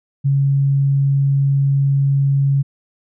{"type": "tone", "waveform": "sine", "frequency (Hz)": 138.59, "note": "C#3", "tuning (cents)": 0, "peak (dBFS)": -12, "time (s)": [0.24, 2.63], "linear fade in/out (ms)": 20, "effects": []}